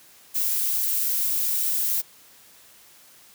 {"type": "noise", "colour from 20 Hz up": "violet", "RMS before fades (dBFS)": -24, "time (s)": [0.34, 2.02], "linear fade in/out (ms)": 20, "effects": ["white hiss -52 dBFS RMS until 3.34 s", "high-pass 60 Hz 12 dB/octave"]}